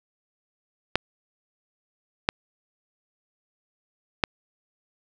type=clicks; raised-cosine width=0.3 ms; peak=-3 dBFS; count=3; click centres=0.956 / 2.289 / 4.238 s; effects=none